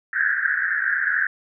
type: band-pass noise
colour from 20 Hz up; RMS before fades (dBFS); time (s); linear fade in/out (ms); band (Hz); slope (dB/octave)
pink; -22; 0.13-1.27; 5; 1500 to 1800; 96
effects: none